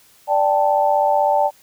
sine chord, D suspended fourth, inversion none, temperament equal, 587.3 / 784 / 880 Hz, D5 / G5 / A5, 0 / 0 / 0 cents, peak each -18 dBFS, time 0.27-1.51 s, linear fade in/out 50 ms, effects white hiss -52 dBFS RMS until 1.62 s

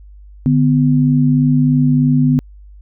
sine tone pair together, 147.93 / 251.1 Hz, D3 / B3, +13 / +29 cents, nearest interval major sixth, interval 916 cents, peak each -12 dBFS, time 0.46-2.39 s, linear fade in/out 0 ms, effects added 50 Hz sine -36 dBFS peak until 2.81 s

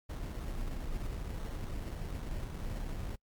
brown noise with sample-and-hold, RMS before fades -38 dBFS, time 0.09-3.16 s, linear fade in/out 10 ms, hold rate 2450 Hz, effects noise-tail reverb RT60 0.1 s tail -26 dB re dry + MP3 96 kbps

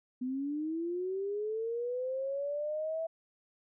sine linear sweep, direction up, 247.9 to 658 Hz, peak -32 dBFS, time 0.21-3.07 s, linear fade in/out 10 ms, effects none

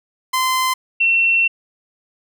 sawtooth / sine tone pair in turn, 1033 / 2710 Hz, C6 / E7, -22 / +47 cents, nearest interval octave + perfect fourth, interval 1669 cents, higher second, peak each -12 dBFS, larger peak neither, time 0.33-0.74 / 1-1.48 s, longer second, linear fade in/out 10 ms, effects none

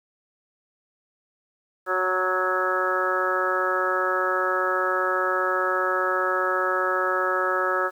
harmonic tone with a mistuned harmonic, 185 Hz, F#3, in tune, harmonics 2 / 3 / 4 / 5 / 6 / 7 / 8 / 9, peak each -29 / -28 / -35 / -33 / -34 / -25 / -33 / -28 dBFS, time 1.86-7.91 s, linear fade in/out 50 ms, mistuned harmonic 8, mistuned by -15 cents, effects 9-bit

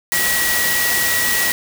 sine tone in noise, 1922 Hz, B6, 48 cents flat, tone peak -19 dBFS, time 0.12-1.52 s, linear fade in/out 0 ms, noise white, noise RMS -19 dBFS, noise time 0.12-1.52 s, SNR -3 dB, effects none

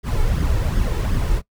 brown noise with flanger, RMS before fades -19 dBFS, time 0.03-1.42 s, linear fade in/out 50 ms, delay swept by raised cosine 0.59 to 2.29 ms, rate 2.7 Hz, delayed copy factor +0.55, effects noise-tail reverb RT60 0.1 s tail -20 dB re dry

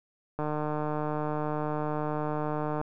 click train, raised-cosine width 1 ms, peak -18 dBFS, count 367, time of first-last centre 0.39-2.814 s, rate 151 Hz, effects none

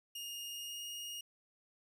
sawtooth tone with pitch glide, 2842 to 2860 Hz, F7 to F7, +30 to +41 cents, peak -39 dBFS, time 0.15-1.21 s, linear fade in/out 5 ms, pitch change +11 cents, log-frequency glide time 0.48-0.85 s, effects none

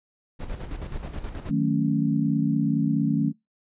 brown noise with tremolo, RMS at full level -31 dBFS, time 0.39-1.51 s, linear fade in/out 20 ms, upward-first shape square, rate 9.4 Hz, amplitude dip 55%
sine chord, D# half-diminished seventh, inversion none, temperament equal, 155.56 / 185 / 220 / 277.2 Hz, D#3 / F#3 / A3 / C#4, 0 / 0 / 0 / 0 cents, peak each -25 / -29 / -25 / -25 dBFS, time 1.48-3.33 s, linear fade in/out 50 ms
effects noise-tail reverb RT60 0.2 s tail -26 dB re dry + resampled to 8000 Hz

